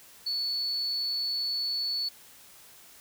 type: tone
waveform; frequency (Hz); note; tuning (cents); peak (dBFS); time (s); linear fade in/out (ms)
triangle; 4435; C#8; 0; -25; 0.26-2.09; 10
effects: tanh soft clip ceiling -25 dBFS + white hiss -53 dBFS RMS until 3 s